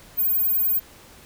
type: tone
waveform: sine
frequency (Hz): 15290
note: A#9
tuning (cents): +43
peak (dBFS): -18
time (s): 0.17-0.8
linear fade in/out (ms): 20
effects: pink hiss -48 dBFS RMS until 1.25 s